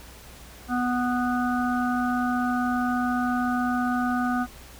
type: harmonic tone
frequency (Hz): 246.9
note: B3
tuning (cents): 0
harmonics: 1 / 3 / 5 / 6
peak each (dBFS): -24 / -29 / -31 / -32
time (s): 0.68-4.47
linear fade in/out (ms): 50
effects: added 60 Hz sine -47 dBFS peak until 4.79 s + pink hiss -47 dBFS RMS until 4.79 s